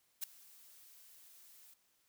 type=noise with ADSR envelope; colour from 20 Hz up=blue; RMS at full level=-36 dBFS; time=0.21-1.74 s; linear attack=26 ms; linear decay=4 ms; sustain=-24 dB; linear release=6 ms; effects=white hiss -75 dBFS RMS until 2.08 s